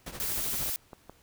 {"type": "noise with tremolo", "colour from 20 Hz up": "pink", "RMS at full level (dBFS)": -38, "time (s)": [0.06, 0.7], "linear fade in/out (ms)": 5, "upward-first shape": "triangle", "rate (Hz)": 13, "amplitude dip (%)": 80}
{"type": "noise", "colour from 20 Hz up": "blue", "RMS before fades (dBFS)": -32, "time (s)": [0.2, 0.76], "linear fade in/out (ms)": 0}
{"type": "clicks", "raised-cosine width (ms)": 1, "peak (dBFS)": -29, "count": 5, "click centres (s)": [0.628, 0.66, 0.691, 0.932, 1.096]}
{"effects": ["pink hiss -62 dBFS RMS until 1.22 s"]}